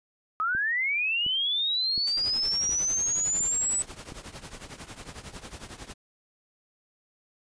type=linear sweep; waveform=sine; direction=up; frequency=1244.5 to 8000 Hz; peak=-24 dBFS; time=0.4-3.82 s; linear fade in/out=0 ms
type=click train; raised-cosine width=3 ms; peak=-28 dBFS; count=6; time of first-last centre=0.55-4.121 s; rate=1.4 Hz
type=noise with exponential decay; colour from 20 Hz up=white; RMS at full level=-37 dBFS; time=2.07-2.28 s; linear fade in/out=5 ms; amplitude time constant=44 ms
type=noise with tremolo; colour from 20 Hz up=pink; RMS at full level=-39 dBFS; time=2.16-5.94 s; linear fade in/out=20 ms; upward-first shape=triangle; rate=11 Hz; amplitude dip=85%
effects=resampled to 22050 Hz